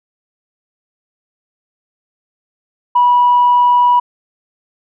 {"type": "tone", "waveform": "sine", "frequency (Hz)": 976, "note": "B5", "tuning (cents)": -21, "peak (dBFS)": -6, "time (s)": [2.95, 4], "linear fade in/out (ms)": 10, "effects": ["tanh soft clip ceiling -3 dBFS"]}